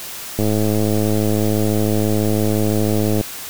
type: click train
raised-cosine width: 2 ms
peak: -6 dBFS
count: 300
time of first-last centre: 0.39-3.211 s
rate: 106 Hz
effects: white hiss -31 dBFS RMS until 3.49 s

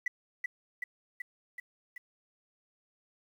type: tone with echo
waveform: sine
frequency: 1975.5 Hz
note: B6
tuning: in tune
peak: -26 dBFS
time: 0.06-0.08 s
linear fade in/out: 5 ms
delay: 380 ms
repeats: 5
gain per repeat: -3 dB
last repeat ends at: 1.98 s
effects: tanh soft clip ceiling -25 dBFS + 10-bit

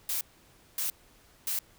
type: noise bursts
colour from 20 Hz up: blue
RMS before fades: -31 dBFS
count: 3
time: 0.09-1.59 s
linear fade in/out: 2 ms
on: 120 ms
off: 570 ms
effects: pink hiss -60 dBFS RMS until 1.78 s

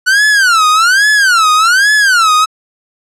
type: tone with vibrato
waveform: 45% pulse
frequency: 1458 Hz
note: F#6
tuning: 26 cents flat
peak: -6 dBFS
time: 0.06-2.46 s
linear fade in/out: 20 ms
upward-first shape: sine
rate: 1.2 Hz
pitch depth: 280 cents each way
effects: low-pass 9000 Hz 12 dB/octave

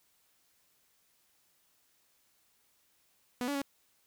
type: tone with pitch steps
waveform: sawtooth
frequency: 246.7 / 285.3 / 278.5 Hz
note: B3 / C#4 / C#4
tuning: -2 / +50 / +8 cents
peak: -28 dBFS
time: 3.41-3.617 s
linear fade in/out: 0 ms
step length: 69 ms
effects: white hiss -71 dBFS RMS until 4.06 s

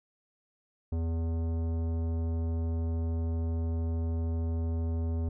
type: tone with tanh clipping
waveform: sine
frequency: 82.41 Hz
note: E2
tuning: in tune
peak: -30 dBFS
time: 0.92-5.29 s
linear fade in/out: 5 ms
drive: 15 dB
effects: none

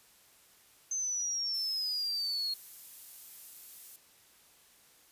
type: exponential sweep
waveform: sine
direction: down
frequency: 6272 to 4262 Hz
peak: -31 dBFS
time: 0.91-2.54 s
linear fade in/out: 5 ms
type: noise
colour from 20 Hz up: violet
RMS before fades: -47 dBFS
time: 1.54-3.96 s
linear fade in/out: 0 ms
effects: white hiss -62 dBFS RMS until 5.11 s + resampled to 32000 Hz

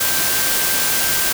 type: tone in noise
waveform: sine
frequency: 1568 Hz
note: G6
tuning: in tune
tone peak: -27 dBFS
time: 0-1.33 s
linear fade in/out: 10 ms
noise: white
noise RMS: -18 dBFS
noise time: 0-1.33 s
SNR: -12 dB
effects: none

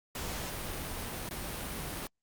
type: noise with dropouts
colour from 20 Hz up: pink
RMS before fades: -38 dBFS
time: 0.15-2.07 s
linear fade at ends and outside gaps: 2 ms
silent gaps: 1.29-1.309 s
effects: Opus 48 kbps

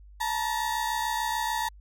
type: tone pair together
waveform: 35% pulse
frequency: 880 / 946.8 Hz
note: A5 / A#5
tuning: 0 / +27 cents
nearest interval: minor second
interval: 127 cents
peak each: -28 dBFS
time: 0.2-1.69 s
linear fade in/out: 10 ms
effects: added 50 Hz sine -47 dBFS peak until 1.8 s

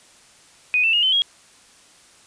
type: tone with pitch steps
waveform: sine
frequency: 2489 / 2668 / 2859 / 3064 / 3284 Hz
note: D#7 / E7 / F7 / G7 / G#7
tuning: 0 / +20 / +40 / -40 / -20 cents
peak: -15 dBFS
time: 0.74-1.22 s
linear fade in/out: 0 ms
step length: 96 ms
effects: white hiss -51 dBFS RMS until 2.26 s + resampled to 22050 Hz

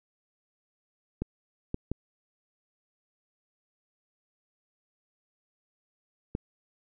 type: clicks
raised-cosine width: 3 ms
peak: -17 dBFS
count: 4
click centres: 1.22 / 1.744 / 1.916 / 6.351 s
effects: none

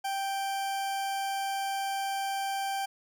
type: tone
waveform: 40% pulse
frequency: 784 Hz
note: G5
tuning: in tune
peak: -29 dBFS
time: 0.04-2.86 s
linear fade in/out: 10 ms
effects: none

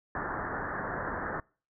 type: low-pass noise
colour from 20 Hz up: white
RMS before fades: -35 dBFS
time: 0.15-1.4 s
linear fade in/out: 2 ms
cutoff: 1800 Hz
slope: 96 dB/octave
effects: noise-tail reverb RT60 0.4 s tail -26 dB re dry

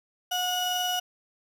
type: tone pair together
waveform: 35% pulse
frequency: 726 / 2926 Hz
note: F#5 / F#7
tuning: -33 / -20 cents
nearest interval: 2 octaves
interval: 2413 cents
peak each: -27 dBFS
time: 0.31-1 s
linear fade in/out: 10 ms
effects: none

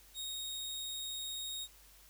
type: tone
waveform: sawtooth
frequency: 3744 Hz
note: A#7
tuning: 7 cents sharp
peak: -36 dBFS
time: 0.14-1.68 s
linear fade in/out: 50 ms
effects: added 50 Hz sine -63 dBFS peak until 2.09 s + white hiss -61 dBFS RMS until 2.09 s

